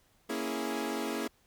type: chord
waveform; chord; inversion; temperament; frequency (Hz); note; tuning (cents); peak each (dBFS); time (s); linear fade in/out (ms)
sawtooth; A# half-diminished seventh; none; equal; 233.1 / 277.2 / 329.6 / 415.3; A#3 / C#4 / E4 / G#4; 0 / 0 / 0 / 0; -34; 0.29-1.28; 10
effects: pink hiss -68 dBFS RMS until 1.46 s